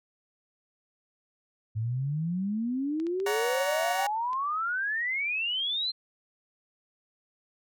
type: exponential sweep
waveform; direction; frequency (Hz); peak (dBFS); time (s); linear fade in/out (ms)
sine; up; 105.8 to 4186; -27; 1.75-5.92; 20
type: clicks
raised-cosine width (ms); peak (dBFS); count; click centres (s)
0.2; -30; 8; 3 / 3.068 / 3.201 / 3.306 / 3.531 / 3.828 / 3.995 / 4.332
type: chord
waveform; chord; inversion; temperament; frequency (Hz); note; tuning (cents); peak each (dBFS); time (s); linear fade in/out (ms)
20% pulse; F# major; second; equal with one note detuned; 567.3 / 740 / 932.3; C#5 / F#5 / A#5; +40 / 0 / 0; -29 / -28 / -28; 3.26-4.07; 5
effects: none